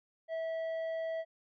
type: tone with tanh clipping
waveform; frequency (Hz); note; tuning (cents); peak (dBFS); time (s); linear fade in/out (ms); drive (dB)
sine; 651; E5; -22; -35; 0.28-1.25; 50; 7
effects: none